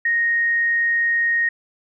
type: tone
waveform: sine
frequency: 1864.7 Hz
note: A#6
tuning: in tune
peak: -16 dBFS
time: 0.05-1.49 s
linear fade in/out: 5 ms
effects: none